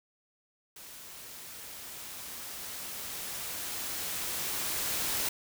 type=noise with level ramp; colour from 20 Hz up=white; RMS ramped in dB=-48 to -31 dBFS; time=0.76-5.29 s; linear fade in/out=5 ms; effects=none